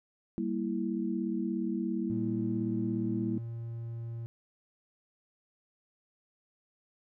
sine chord, E diminished, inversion first, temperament equal, 196 / 233.1 / 329.6 Hz, G3 / Bb3 / E4, 0 / 0 / 0 cents, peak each -34 dBFS, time 0.38-3.38 s, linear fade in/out 0 ms
triangle tone, 115.9 Hz, A#2, 10 cents flat, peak -34 dBFS, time 2.1-4.26 s, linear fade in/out 0 ms
effects none

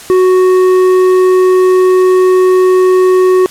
sine tone with tanh clipping, 370 Hz, F#4, in tune, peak -6 dBFS, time 0.1-3.46 s, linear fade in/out 0 ms, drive 9 dB, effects white hiss -31 dBFS RMS until 3.5 s + low-pass 11000 Hz 12 dB/octave

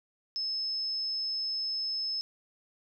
sine tone, 5210 Hz, E8, 21 cents flat, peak -30 dBFS, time 0.36-2.21 s, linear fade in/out 0 ms, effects none

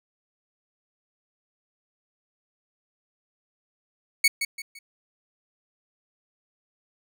sawtooth tone with echo, 2224 Hz, C#7, 5 cents sharp, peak -12 dBFS, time 4.24-4.28 s, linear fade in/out 5 ms, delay 170 ms, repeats 3, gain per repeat -9 dB, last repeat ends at 4.79 s, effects none

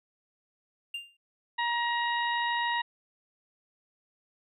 triangle tone with exponential decay, 2794 Hz, F7, in tune, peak -29 dBFS, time 0.94-1.17 s, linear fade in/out 5 ms, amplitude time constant 50 ms
harmonic tone, 947 Hz, A#5, 27 cents sharp, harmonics 1 / 2 / 3 / 4, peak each -29 / -31 / -38 / -38 dBFS, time 1.58-2.82 s, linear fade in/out 10 ms
effects none

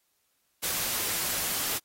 white noise, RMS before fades -30 dBFS, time 0.62-1.79 s, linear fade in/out 20 ms, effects white hiss -73 dBFS RMS until 1.84 s + AAC 48 kbps

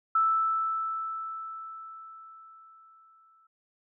sine tone with exponential decay, 1318.5 Hz, E6, in tune, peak -20 dBFS, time 0.15-3.47 s, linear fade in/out 5 ms, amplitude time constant 720 ms, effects none

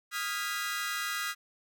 sawtooth chord, F half-diminished seventh, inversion third, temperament equal with one note detuned, 1244.5 / 1396.9 / 1638.3 / 1975.5 Hz, Eb6 / F6 / Ab6 / Cb7, 0 / 0 / -24 / 0 cents, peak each -34 dBFS, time 0.11-1.35 s, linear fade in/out 50 ms, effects none

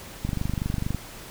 click train, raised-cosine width 5 ms, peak -14 dBFS, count 18, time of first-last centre 0.25-0.947 s, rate 24.4 Hz, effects pink hiss -42 dBFS RMS until 1.3 s

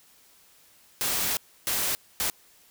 white noise bursts at uneven times, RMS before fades -27 dBFS, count 3, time 1.01-1.37 / 1.67-1.95 / 2.2-2.3 s, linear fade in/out 0 ms, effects white hiss -58 dBFS RMS until 2.7 s

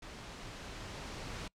pink noise with level ramp, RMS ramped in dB -48 to -42 dBFS, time 0.02-1.48 s, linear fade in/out 5 ms, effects noise-tail reverb RT60 0.1 s tail -25 dB re dry + low-pass 6000 Hz 12 dB/octave

